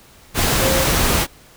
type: tone in noise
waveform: sine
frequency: 532 Hz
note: C5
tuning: 29 cents sharp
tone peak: -19 dBFS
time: 0.59-0.87 s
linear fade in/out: 50 ms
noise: pink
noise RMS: -17 dBFS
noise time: 0.34-1.27 s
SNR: -5 dB
effects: pink hiss -47 dBFS RMS until 1.56 s